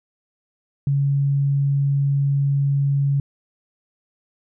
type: tone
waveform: sine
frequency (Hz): 140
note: C#3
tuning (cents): +18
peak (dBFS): -16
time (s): 0.87-3.2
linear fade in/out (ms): 2
effects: none